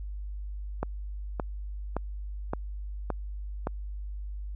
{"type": "click train", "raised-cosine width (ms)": 1, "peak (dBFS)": -15, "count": 6, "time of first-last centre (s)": [0.83, 3.671], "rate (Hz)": 1.76, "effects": ["added 50 Hz sine -34 dBFS peak until 4.55 s"]}